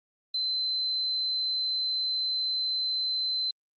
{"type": "tone", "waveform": "sine", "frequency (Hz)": 4068, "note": "C8", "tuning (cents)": -50, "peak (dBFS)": -26, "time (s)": [0.34, 3.51], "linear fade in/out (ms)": 5, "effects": ["Opus 24 kbps"]}